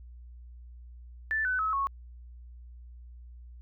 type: tone with pitch steps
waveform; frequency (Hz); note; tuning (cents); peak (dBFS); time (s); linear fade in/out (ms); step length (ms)
sine; 1760 / 1505.8 / 1288.4 / 1102.3; A6 / F#6 / E6 / C#6; 0 / +30 / -40 / -10; -26; 1.31-1.87; 0; 140
effects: added 60 Hz sine -45 dBFS peak until 3.61 s